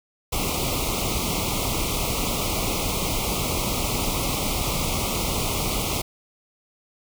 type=band-stop noise; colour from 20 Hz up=pink; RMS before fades=-25 dBFS; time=0.32-6.02 s; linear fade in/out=10 ms; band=1300 to 2100 Hz; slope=96 dB/octave; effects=none